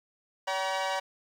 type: tone cluster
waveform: sawtooth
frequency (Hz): 569 / 764 / 952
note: C#5 / G5 / A#5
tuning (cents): +45 / -45 / +36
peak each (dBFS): -29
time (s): 0.47-1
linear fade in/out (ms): 10
effects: low-pass 6000 Hz 12 dB/octave + 10-bit